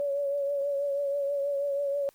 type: tone with vibrato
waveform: sine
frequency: 564 Hz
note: C#5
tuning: 30 cents sharp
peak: -26 dBFS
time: 0-2.09 s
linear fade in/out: 0 ms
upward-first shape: triangle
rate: 6.2 Hz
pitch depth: 39 cents each way
effects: white hiss -64 dBFS RMS until 2.14 s + Opus 24 kbps